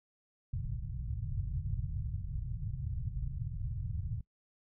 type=low-pass noise; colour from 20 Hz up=white; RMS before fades=-37 dBFS; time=0.53-4.21 s; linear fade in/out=5 ms; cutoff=140 Hz; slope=48 dB/octave; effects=noise-tail reverb RT60 0.1 s tail -22 dB re dry